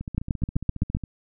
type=two click trains; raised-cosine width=5 ms; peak=-20 / -10 dBFS; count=16 / 7; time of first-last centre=0.01-1.037 / 0.18-0.949 s; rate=14.6 / 7.8 Hz; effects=none